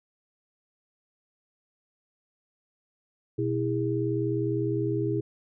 sine tone cluster, 123.2 / 326.7 / 406.5 Hz, B2 / E4 / G#4, -4 / -15 / -37 cents, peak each -29 dBFS, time 3.38-5.21 s, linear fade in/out 10 ms, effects none

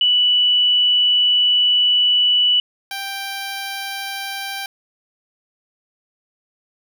sine / 10% pulse tone pair in turn, 2960 / 786 Hz, F#7 / G5, 0 / +4 cents, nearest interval octave + major seventh, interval 2296 cents, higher first, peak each -12 / -17 dBFS, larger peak first, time 0.01-2.6 / 2.91-4.66 s, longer first, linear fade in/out 2 ms, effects none

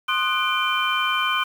sine tone cluster, 1055 / 1232 / 1482 / 2381 / 3082 Hz, C6 / D#6 / F#6 / D7 / G7, +14 / -17 / +2 / +23 / -30 cents, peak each -26 dBFS, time 0.08-1.44 s, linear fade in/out 10 ms, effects 7-bit

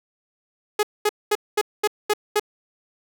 sawtooth tone bursts, 419.6 Hz, G#4, 18 cents sharp, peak -13 dBFS, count 7, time 0.79-2.397 s, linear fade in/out 5 ms, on 41 ms, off 220 ms, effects none

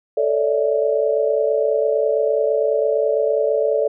sine tone cluster, 441.4 / 552 / 581 / 647 Hz, A4 / C#5 / D5 / E5, +5 / -7 / -19 / -32 cents, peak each -19 / -27 / -19 / -24 dBFS, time 0.17-3.88 s, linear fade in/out 5 ms, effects none

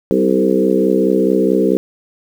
harmonic tone with a mistuned harmonic, 64.6 Hz, C2, 21 cents flat, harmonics 3 / 4 / 5 / 6 / 7 / 8, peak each -18 / -19 / -17 / -17 / -17 / -21 dBFS, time 0.11-1.77 s, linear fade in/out 0 ms, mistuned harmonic 6, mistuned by +22 cents, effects 7-bit

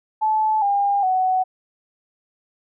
sine tone with pitch steps, 867 / 804.3 / 746.1 Hz, A5 / G5 / F#5, -26 / +44 / +14 cents, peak -16 dBFS, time 0.21-1.44 s, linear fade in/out 20 ms, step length 410 ms, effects none

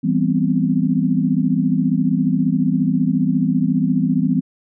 sine chord, C major seventh, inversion first, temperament equal, 164.81 / 196 / 246.9 / 261.6 Hz, E3 / G3 / B3 / C4, 0 / 0 / 0 / 0 cents, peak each -20 dBFS, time 0.03-4.41 s, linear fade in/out 20 ms, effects none

